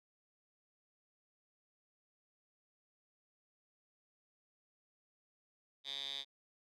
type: tone with band-pass filter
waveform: 10% pulse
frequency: 138.7 Hz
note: C#3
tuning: 1 cent sharp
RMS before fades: -43 dBFS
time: 5.84-6.25 s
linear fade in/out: 50 ms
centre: 3700 Hz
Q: 9.8
effects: none